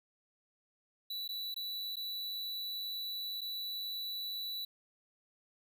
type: tone with dropouts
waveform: square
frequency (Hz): 3951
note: B7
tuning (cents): 0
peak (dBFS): -38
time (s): 1.1-4.65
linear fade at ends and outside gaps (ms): 5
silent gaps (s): 1.278-1.289 / 1.543-1.562 / 1.958-1.967 / 3.409-3.414
effects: none